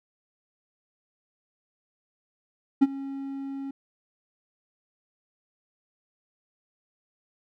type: tone with ADSR envelope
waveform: triangle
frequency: 273.6 Hz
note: C#4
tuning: 23 cents flat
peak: -10 dBFS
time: 2.81-3.71 s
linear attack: 17 ms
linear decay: 34 ms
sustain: -20 dB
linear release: 5 ms
effects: none